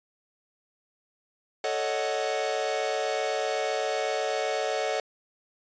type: chord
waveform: 45% pulse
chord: D# half-diminished seventh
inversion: second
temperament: equal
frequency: 440 / 554.4 / 622.3 / 740 Hz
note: A4 / C#5 / D#5 / F#5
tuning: 0 / 0 / 0 / 0 cents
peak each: -32 dBFS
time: 1.64-5 s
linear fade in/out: 2 ms
effects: resampled to 16000 Hz